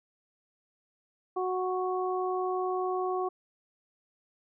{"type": "harmonic tone", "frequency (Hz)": 369, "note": "F#4", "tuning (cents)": -5, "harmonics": [1, 2, 3], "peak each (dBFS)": [-30, -33, -35], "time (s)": [1.36, 3.29], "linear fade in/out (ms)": 10, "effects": []}